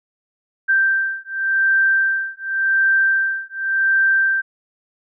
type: beating tone pair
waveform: sine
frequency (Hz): 1568 / 1568.89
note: G6 / G6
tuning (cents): 0 / +1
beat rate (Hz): 0.89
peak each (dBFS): -18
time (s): 0.68-4.42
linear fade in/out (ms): 20
effects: none